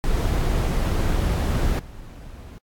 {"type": "noise with level steps", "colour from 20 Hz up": "brown", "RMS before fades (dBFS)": [-21, -39], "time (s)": [0.04, 2.58], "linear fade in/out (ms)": 0, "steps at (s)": 1.79, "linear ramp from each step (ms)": 2, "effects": ["AAC 64 kbps"]}